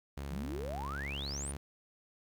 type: tone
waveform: sawtooth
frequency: 69.9 Hz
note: C#2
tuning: 15 cents sharp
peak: -35 dBFS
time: 0.17-1.57 s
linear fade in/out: 5 ms
type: exponential sweep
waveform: sine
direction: up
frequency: 150.7 to 9956 Hz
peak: -39 dBFS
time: 0.3-1.52 s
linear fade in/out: 10 ms
effects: 11-bit